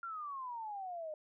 sine exponential sweep, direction down, 1396.9 to 603 Hz, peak -40 dBFS, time 0.03-1.14 s, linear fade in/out 2 ms, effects none

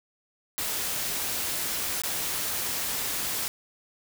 white noise with dropouts, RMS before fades -30 dBFS, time 0.58-3.48 s, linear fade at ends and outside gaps 0 ms, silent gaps 2.018-2.036 s, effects none

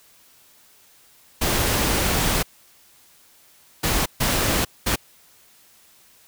pink noise bursts at uneven times, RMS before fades -21 dBFS, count 4, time 1.41-2.43 / 3.83-4.06 / 4.2-4.65 / 4.86-4.96 s, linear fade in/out 10 ms, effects white hiss -54 dBFS RMS until 6.27 s

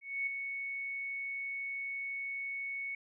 sine tone with ADSR envelope, 2217 Hz, C#7, in tune, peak -30 dBFS, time 0.01-2.95 s, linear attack 260 ms, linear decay 4 ms, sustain -6 dB, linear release 4 ms, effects none

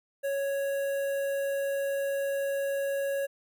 square tone with notch filter, 554.4 Hz, C#5, in tune, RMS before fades -30 dBFS, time 0.23-3.27 s, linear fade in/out 20 ms, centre 4600 Hz, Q 0.52, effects none

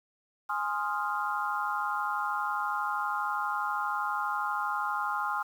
sine chord, F minor seventh, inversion first, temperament equal, 830.6 / 1046.5 / 1244.5 / 1396.9 Hz, Ab5 / C6 / Eb6 / F6, 0 / 0 / 0 / 0 cents, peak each -34 dBFS, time 0.49-5.43 s, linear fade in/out 10 ms, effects 9-bit

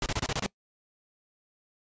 pink noise bursts, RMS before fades -29 dBFS, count 7, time 0.02-0.463 s, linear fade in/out 2 ms, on 41 ms, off 26 ms, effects noise-tail reverb RT60 0.1 s tail -23 dB re dry + resampled to 16000 Hz

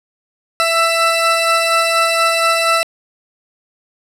20% pulse tone pair together, 663 / 1330.2 Hz, E5 / E6, +10 / +15 cents, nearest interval octave, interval 1205 cents, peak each -10 dBFS, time 0.6-2.83 s, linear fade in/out 0 ms, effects low-pass 11000 Hz 12 dB/octave

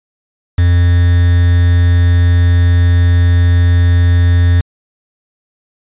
triangle tone with quantisation, 87.31 Hz, F2, in tune, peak -4 dBFS, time 0.58-4.61 s, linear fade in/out 5 ms, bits 4, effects resampled to 8000 Hz

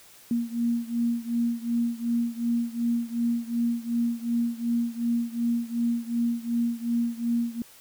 sine beating tone pair, 234.1 / 236.8 Hz, A#3 / A#3, +8 / +27 cents, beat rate 2.7 Hz, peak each -26 / -28 dBFS, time 0.31-7.62 s, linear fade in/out 2 ms, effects white hiss -52 dBFS RMS until 7.8 s

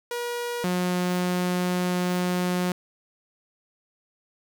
sawtooth tone pair in turn, 480 / 179.8 Hz, B4 / F#3, -49 / -49 cents, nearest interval octave + perfect fourth, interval 1700 cents, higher first, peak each -24 / -19 dBFS, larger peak second, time 0.11-0.64 / 0.64-2.72 s, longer second, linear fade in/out 2 ms, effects none

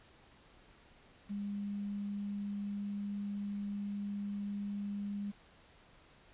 sine tone with quantisation, 202.7 Hz, G#3, 42 cents flat, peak -36 dBFS, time 1.29-5.32 s, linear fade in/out 20 ms, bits 10, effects pink hiss -62 dBFS RMS until 6.33 s + resampled to 8000 Hz

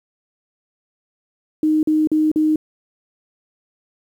sine tone bursts, 309.6 Hz, D#4, 9 cents flat, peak -13 dBFS, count 4, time 1.63-2.559 s, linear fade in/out 2 ms, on 200 ms, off 43 ms, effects 8-bit

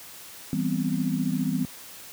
sine chord, C major seventh, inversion first, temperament equal, 164.81 / 196 / 246.9 / 261.6 Hz, E3 / G3 / B3 / C4, 0 / 0 / 0 / 0 cents, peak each -29 dBFS, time 0.53-1.65 s, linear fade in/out 0 ms, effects white hiss -44 dBFS RMS until 2.12 s + high-pass 60 Hz 12 dB/octave

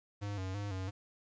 square tone with vibrato, 98 Hz, G2, in tune, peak -37 dBFS, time 0.21-0.91 s, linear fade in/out 20 ms, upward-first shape square, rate 3 Hz, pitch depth 70 cents each way, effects resampled to 16000 Hz + 11-bit

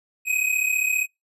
square tone pair together, 2500 / 2535 Hz, D#7 / D#7, +8 / +32 cents, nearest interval unison, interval 24 cents, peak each -24 dBFS, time 0.25-1.07 s, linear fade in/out 50 ms, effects noise-tail reverb RT60 0.2 s tail -26 dB re dry + resampled to 32000 Hz

